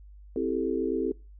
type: chord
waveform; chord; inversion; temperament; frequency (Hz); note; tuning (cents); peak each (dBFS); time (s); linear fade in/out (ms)
sine; A minor seventh; first; equal; 261.6 / 329.6 / 392 / 440; C4 / E4 / G4 / A4; 0 / 0 / 0 / 0; -31; 0.36-1.12; 2
effects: noise-tail reverb RT60 0.3 s tail -23 dB re dry + added 50 Hz sine -46 dBFS peak until 1.39 s